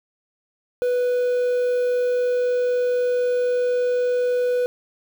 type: tone with quantisation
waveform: triangle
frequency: 493.9 Hz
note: B4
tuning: in tune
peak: -16 dBFS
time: 0.82-4.66 s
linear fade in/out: 0 ms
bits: 7
effects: none